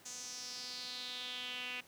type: tone with band-pass filter sweep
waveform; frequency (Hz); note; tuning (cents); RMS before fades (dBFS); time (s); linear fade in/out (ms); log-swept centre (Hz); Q
sawtooth; 249.2; B3; +16; -44; 0.05-1.81; 10; 6700 to 2600; 4.6
effects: pink hiss -61 dBFS RMS until 1.87 s + high-pass 150 Hz 12 dB/octave